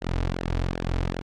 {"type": "tone with flanger", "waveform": "sawtooth", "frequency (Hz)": 43.65, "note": "F1", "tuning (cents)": 0, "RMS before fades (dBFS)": -27, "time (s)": [0.01, 1.22], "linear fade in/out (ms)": 20, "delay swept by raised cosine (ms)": [0.82, 5.62], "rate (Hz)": 2.6, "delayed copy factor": -0.8, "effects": ["low-pass 5000 Hz 12 dB/octave", "AAC 64 kbps"]}